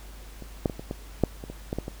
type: clicks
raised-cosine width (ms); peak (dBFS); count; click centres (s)
2; -27 / -9 / -19 / -22 / -17 / -6 / -23 / -23 / -15 / -15 / -20; 11; 0.423 / 0.658 / 0.698 / 0.795 / 0.911 / 1.237 / 1.439 / 1.5 / 1.729 / 1.786 / 1.881
effects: added 50 Hz sine -42 dBFS peak until 2 s + pink hiss -50 dBFS RMS until 2 s